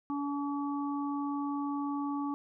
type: harmonic tone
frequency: 284.9 Hz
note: C#4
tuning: 48 cents sharp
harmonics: 1 / 3 / 4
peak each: -32 / -40 / -40 dBFS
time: 0.1-2.34 s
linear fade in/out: 0 ms
effects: none